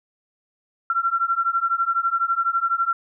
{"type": "beating tone pair", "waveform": "sine", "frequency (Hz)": [1356, 1368], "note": ["E6", "F6"], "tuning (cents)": [49, -36], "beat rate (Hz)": 12, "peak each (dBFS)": [-22, -22], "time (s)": [0.9, 2.93], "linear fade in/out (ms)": 2, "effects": []}